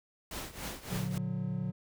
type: noise with tremolo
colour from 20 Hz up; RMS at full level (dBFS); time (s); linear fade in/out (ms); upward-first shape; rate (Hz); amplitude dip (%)
pink; -38; 0.31-1.18; 2; triangle; 3.5; 85
type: chord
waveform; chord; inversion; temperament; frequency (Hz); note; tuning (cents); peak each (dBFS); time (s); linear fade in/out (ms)
triangle; Bb augmented; none; just; 116.54 / 145.68 / 182.1; Bb2 / D3 / F#3; 0 / -14 / -27; -36 / -35 / -33; 0.9-1.72; 20
effects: none